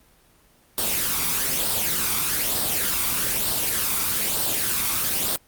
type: noise with flanger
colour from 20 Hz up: white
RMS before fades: -23 dBFS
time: 0.78-5.36 s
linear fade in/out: 0 ms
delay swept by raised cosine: 0.22 to 0.87 ms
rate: 1.1 Hz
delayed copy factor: +0.5
effects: pink hiss -57 dBFS RMS until 5.47 s + Opus 24 kbps